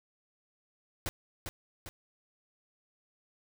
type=noise with echo; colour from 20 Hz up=pink; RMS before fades=-34 dBFS; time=1.06-1.09 s; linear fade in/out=0 ms; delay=400 ms; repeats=2; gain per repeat=-5 dB; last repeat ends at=1.89 s; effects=none